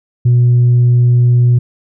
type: tone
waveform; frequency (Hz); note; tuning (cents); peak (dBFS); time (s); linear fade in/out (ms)
sine; 121.9; B2; -22; -4; 0.25-1.59; 10
effects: tanh soft clip ceiling -4 dBFS